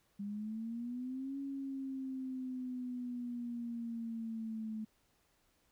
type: exponential two-way sweep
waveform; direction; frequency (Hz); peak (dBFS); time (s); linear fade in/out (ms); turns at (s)
sine; up then down; 199.6 to 277.2 to 216.6; -38; 0.19-4.85; 10; 1.38
effects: pink hiss -74 dBFS RMS until 5.71 s